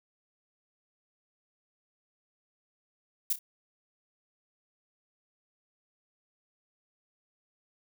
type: noise with echo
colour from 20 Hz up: violet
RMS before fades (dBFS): -27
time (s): 3.3-3.33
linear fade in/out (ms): 5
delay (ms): 30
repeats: 2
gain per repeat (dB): -11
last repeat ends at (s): 3.39
effects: none

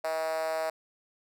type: tone with high-pass filter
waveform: 5% pulse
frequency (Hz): 160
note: D#3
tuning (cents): +49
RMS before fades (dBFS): -31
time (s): 0.04-0.7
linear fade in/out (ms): 5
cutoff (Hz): 620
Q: 6.3
effects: none

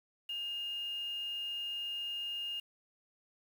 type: tone with quantisation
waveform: sine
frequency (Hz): 2834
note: F7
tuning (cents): +25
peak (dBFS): -36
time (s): 0.29-2.6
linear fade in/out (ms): 5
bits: 9
effects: none

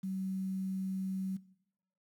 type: tone with quantisation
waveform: sine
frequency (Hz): 190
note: F#3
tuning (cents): +46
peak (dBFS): -34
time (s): 0.03-1.37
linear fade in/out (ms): 10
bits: 10
effects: noise-tail reverb RT60 0.8 s tail -19 dB re dry

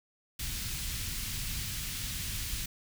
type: band-stop noise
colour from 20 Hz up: pink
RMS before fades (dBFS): -36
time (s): 0.39-2.66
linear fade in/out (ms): 5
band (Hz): 130 to 2600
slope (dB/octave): 12
effects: none

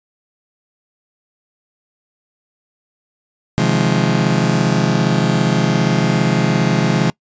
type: chord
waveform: 35% pulse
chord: F minor seventh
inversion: second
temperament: just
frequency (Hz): 130.96 / 157.15 / 174.61 / 209.5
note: C3 / Eb3 / F3 / Ab3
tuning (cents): +2 / +18 / 0 / +15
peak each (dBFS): -17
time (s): 3.58-7.1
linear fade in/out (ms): 0
effects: noise-tail reverb RT60 0.1 s tail -24 dB re dry + resampled to 16000 Hz

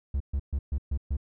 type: tone bursts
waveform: triangle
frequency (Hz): 69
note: C#2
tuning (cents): -7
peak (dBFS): -23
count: 6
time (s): 0.14-1.168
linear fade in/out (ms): 5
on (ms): 63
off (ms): 130
effects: none

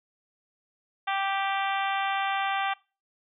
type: harmonic tone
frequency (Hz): 391.6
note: G4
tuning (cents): -2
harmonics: 2 / 3 / 4 / 5 / 6 / 7 / 8 / 9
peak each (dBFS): -28 / -32 / -34 / -36 / -38 / -39 / -40 / -41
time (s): 1.07-2.74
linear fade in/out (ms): 10
effects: noise-tail reverb RT60 0.3 s tail -22 dB re dry

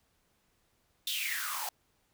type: noise with high-pass filter sweep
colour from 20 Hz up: white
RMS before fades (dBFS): -35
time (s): 1.07-1.69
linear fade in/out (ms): 2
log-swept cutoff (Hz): 3600 to 750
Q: 8.2
effects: pink hiss -73 dBFS RMS until 2.13 s

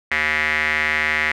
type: tone with band-pass filter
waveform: square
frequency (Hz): 76.8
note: D#2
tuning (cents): -22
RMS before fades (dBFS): -20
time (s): 0.11-1.32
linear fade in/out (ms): 5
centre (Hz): 2000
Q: 6.2
effects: none

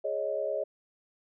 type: chord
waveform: sine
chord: Ab suspended fourth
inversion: none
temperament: just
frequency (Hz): 415.3 / 553.7 / 623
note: Ab4 / Db5 / Eb5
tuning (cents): 0 / -2 / +2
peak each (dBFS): -36 / -32 / -32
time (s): 0.04-0.64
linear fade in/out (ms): 10
effects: none

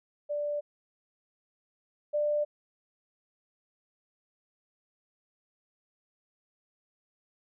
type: tone pair in turn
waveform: sine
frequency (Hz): 587.3 / 593.1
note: D5 / D5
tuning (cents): 0 / +17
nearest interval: unison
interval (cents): 17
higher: second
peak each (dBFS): -29 / -25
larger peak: second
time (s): 0.29-0.61 / 2.13-2.45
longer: neither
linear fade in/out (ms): 20
effects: none

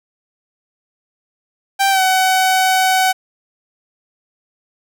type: tone with pitch glide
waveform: sawtooth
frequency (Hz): 784 to 752.1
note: G5 to F#5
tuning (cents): 0 to +28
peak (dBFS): -8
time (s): 1.79-3.13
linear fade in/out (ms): 20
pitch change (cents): -72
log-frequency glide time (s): 1.9-2.01
effects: none

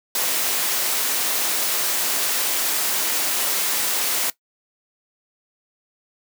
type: high-pass noise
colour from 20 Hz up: white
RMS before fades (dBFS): -22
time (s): 0.15-4.3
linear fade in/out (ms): 2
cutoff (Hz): 280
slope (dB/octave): 12
effects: noise-tail reverb RT60 0.1 s tail -18 dB re dry

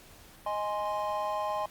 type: chord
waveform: triangle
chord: Ab major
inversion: second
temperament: equal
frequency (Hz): 622.3 / 830.6 / 1046.5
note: Eb5 / Ab5 / C6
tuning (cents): 0 / 0 / 0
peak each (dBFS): -32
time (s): 0.46-1.66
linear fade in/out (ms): 5
effects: pink hiss -54 dBFS RMS until 1.7 s + Opus 48 kbps

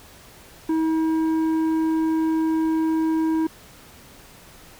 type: tone with tanh clipping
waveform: sine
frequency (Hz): 320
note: D#4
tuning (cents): +49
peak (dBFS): -20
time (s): 0.69-3.47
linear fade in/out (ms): 5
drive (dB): 8
effects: pink hiss -47 dBFS RMS until 4.79 s

